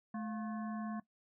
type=harmonic tone with a mistuned harmonic; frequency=216.1 Hz; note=A3; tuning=31 cents flat; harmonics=1 / 3 / 5 / 7 / 8; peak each=-38 / -48 / -49 / -58 / -55 dBFS; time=0.14-1 s; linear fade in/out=5 ms; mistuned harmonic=3; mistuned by=+140 cents; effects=noise-tail reverb RT60 0.1 s tail -18 dB re dry